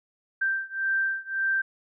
sine beating tone pair, 1568 / 1569.8 Hz, G6 / G6, 0 / +2 cents, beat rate 1.8 Hz, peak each -27 / -28 dBFS, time 0.41-1.62 s, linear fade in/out 10 ms, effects none

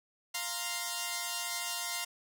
5% pulse chord, F suspended fourth, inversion none, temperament equal, 698.5 / 932.3 / 1046.5 Hz, F5 / Bb5 / C6, 0 / 0 / 0 cents, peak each -27 dBFS, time 0.34-2.05 s, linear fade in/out 10 ms, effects none

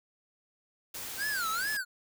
white noise, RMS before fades -40 dBFS, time 0.94-1.77 s, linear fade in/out 5 ms
square tone with vibrato, 1493 Hz, F#6, 15 cents sharp, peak -31 dBFS, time 1.17-1.85 s, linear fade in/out 50 ms, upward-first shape sine, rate 2.3 Hz, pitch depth 250 cents each way
effects none

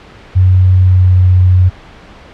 sine tone with pitch glide, 92.5 to 91.49 Hz, F#2 to F#2, 0 to -19 cents, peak -4 dBFS, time 0.35-1.7 s, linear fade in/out 20 ms, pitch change -19 cents, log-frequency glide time 0.75-1.21 s, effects pink hiss -36 dBFS RMS until 2.33 s + low-pass 3000 Hz 12 dB/octave

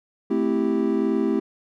triangle chord, A minor seventh, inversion none, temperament equal, 220 / 261.6 / 329.6 / 392 Hz, A3 / C4 / E4 / G4, 0 / 0 / 0 / 0 cents, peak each -23 dBFS, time 0.3-1.4 s, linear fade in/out 10 ms, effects none

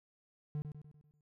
triangle tone with echo, 149.2 Hz, D3, 28 cents sharp, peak -33 dBFS, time 0.55-0.62 s, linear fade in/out 0 ms, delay 98 ms, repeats 6, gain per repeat -6 dB, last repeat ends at 1.208 s, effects none

